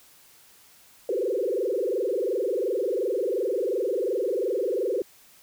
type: tone with frequency modulation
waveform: sine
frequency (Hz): 440.9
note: A4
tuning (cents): +4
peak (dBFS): -23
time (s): 1.09-5.02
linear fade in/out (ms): 2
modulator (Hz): 22.8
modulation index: 3.6
effects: white hiss -55 dBFS RMS until 5.42 s